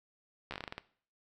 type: slowing click train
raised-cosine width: 0.3 ms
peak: -23 dBFS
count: 10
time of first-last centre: 0.51-0.78 s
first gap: 13 ms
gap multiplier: 1.2
effects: noise-tail reverb RT60 0.5 s tail -18 dB re dry